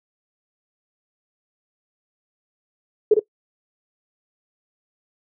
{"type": "tone with echo", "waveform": "sine", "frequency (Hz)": 428.3, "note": "A4", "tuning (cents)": -47, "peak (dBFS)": -8, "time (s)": [3.11, 3.14], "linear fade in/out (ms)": 5, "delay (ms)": 55, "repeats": 1, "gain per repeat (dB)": -4, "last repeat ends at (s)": 3.195, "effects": ["noise-tail reverb RT60 0.1 s tail -18 dB re dry"]}